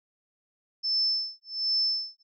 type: tone with tremolo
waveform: sine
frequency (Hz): 5280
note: E8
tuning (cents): +2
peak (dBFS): -22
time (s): 0.83-2.23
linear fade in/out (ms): 20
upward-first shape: sine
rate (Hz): 1.3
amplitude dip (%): 100
effects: none